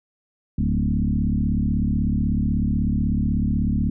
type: tone with frequency modulation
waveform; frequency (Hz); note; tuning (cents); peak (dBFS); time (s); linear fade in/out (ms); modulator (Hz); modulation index
sine; 138.59; C#3; 0; -18; 0.58-3.9; 5; 36.2; 3.1
effects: none